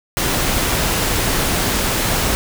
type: noise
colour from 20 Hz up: pink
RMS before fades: -18 dBFS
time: 0.17-2.35 s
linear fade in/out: 0 ms
effects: none